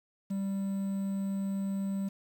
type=tone with quantisation; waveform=triangle; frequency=196 Hz; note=G3; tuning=in tune; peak=-28 dBFS; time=0.3-2.09 s; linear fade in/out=10 ms; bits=9; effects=none